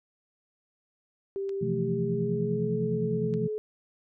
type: tone with pitch glide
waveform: sine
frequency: 392.6 to 428.1 Hz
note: G4 to A4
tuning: +3 to -47 cents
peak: -29 dBFS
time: 1.36-3.58 s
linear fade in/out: 0 ms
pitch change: +150 cents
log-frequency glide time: 1.85-2.77 s
type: clicks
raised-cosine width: 0.2 ms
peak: -32 dBFS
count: 2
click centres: 1.493 / 3.339 s
type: chord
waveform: sine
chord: F major seventh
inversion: second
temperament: equal with one note detuned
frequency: 128.12 / 164.81 / 174.61 / 220 Hz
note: C3 / E3 / F3 / A3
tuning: -36 / 0 / 0 / 0 cents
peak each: -33 dBFS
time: 1.61-3.48 s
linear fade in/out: 10 ms
effects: none